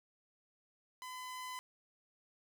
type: tone with level ramp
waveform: sawtooth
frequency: 1012 Hz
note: B5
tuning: 42 cents sharp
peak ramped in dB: -41 to -38 dBFS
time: 1.02-1.59 s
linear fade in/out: 0 ms
effects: none